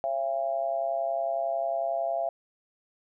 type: tone with amplitude modulation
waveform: sine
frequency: 676 Hz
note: E5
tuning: 43 cents sharp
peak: -22 dBFS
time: 0.04-2.29 s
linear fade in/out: 0 ms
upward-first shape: sine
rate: 131 Hz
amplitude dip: 85%
effects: none